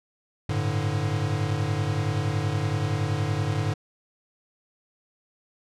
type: chord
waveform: square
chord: G suspended second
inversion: none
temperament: equal with one note detuned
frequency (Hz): 99.37 / 110 / 146.83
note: G2 / A2 / D3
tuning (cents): +24 / 0 / 0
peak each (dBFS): -29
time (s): 0.49-3.74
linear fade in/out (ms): 5
effects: low-pass 7000 Hz 12 dB/octave